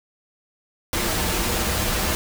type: noise with comb filter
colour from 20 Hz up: pink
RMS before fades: -23 dBFS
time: 0.93-2.15 s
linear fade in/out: 0 ms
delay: 7.2 ms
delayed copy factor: -0.55
effects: none

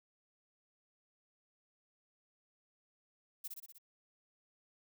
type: noise with echo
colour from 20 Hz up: violet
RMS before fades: -42 dBFS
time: 3.44-3.48 s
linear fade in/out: 10 ms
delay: 61 ms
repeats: 5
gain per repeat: -3 dB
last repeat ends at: 3.785 s
effects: none

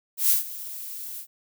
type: noise with ADSR envelope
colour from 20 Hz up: violet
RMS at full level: -18 dBFS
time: 0.17-1.27 s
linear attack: 130 ms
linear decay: 130 ms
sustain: -18 dB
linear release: 77 ms
effects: none

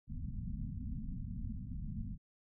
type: low-pass noise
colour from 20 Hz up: pink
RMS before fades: -41 dBFS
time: 0.07-2.18 s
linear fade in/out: 50 ms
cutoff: 250 Hz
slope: 96 dB/octave
effects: none

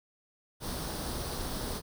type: noise with comb filter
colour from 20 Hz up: pink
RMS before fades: -36 dBFS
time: 0.6-1.82 s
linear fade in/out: 50 ms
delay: 0.21 ms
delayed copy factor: +0.55
effects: none

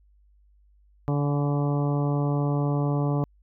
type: harmonic tone with a mistuned harmonic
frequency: 144.2 Hz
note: D3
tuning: 31 cents flat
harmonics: 1 / 2 / 3 / 4 / 5 / 6 / 7 / 8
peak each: -23 / -29 / -33 / -35 / -37 / -39 / -40 / -41 dBFS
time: 1.08-3.24 s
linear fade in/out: 0 ms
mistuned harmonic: 6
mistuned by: -23 cents
effects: added 50 Hz sine -56 dBFS peak until 3.42 s

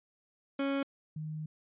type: tone pair in turn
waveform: 30% pulse / sine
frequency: 276.1 / 154.96 Hz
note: C#4 / D#3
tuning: -7 / -7 cents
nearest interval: minor seventh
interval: 1000 cents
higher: first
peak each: -27 / -36 dBFS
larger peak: first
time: 0.59-0.83 / 1.16-1.46 s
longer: second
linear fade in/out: 5 ms
effects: resampled to 8000 Hz

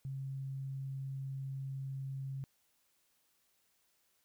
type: tone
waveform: sine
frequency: 135.2 Hz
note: C#3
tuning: 43 cents flat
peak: -38 dBFS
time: 0.05-2.44 s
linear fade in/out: 0 ms
effects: white hiss -75 dBFS RMS until 4.24 s

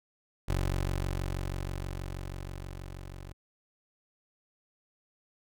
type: tone with level ramp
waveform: 20% pulse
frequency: 46.25 Hz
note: F#1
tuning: in tune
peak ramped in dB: -22 to -38 dBFS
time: 0.48-3.33 s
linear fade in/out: 10 ms
effects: none

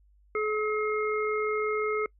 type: harmonic tone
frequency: 427.2 Hz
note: G#4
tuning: 49 cents sharp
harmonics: 1 / 3 / 5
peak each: -27 / -32 / -34 dBFS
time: 0.35-2.06 s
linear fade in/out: 2 ms
effects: noise-tail reverb RT60 0.1 s tail -25 dB re dry + added 50 Hz sine -58 dBFS peak until 2.19 s

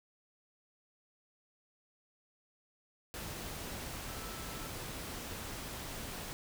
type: tone in noise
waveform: sine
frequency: 1320 Hz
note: E6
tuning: 2 cents sharp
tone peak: -52 dBFS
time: 4.07-4.67 s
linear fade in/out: 0 ms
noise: pink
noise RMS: -43 dBFS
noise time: 3.14-6.33 s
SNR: -12 dB
effects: none

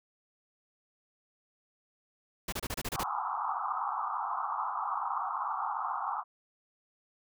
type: noise bursts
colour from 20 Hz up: pink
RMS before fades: -35 dBFS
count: 8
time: 2.48-3.035 s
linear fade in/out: 5 ms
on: 44 ms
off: 29 ms
type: band-pass noise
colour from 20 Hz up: white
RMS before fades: -34 dBFS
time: 2.93-6.24 s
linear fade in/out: 50 ms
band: 750 to 1300 Hz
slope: 96 dB/octave
effects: none

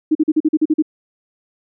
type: tone bursts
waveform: sine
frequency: 310.4 Hz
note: D#4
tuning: 4 cents flat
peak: -10 dBFS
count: 9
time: 0.11-0.824 s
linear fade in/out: 10 ms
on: 42 ms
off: 42 ms
effects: none

